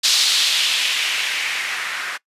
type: noise with low-pass filter sweep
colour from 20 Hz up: violet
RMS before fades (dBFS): -20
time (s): 0.03-2.18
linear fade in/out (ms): 20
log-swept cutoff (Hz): 4300 to 1600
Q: 2.1
effects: noise-tail reverb RT60 0.1 s tail -22 dB re dry + resampled to 32000 Hz